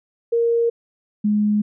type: tone pair in turn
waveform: sine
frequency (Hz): 466.2 / 209.4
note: A#4 / G#3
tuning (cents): 0 / +15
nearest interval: octave + major second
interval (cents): 1385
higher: first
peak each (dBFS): -15 / -15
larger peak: neither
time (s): 0.32-0.7 / 1.24-1.62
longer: neither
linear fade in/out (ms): 10
effects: none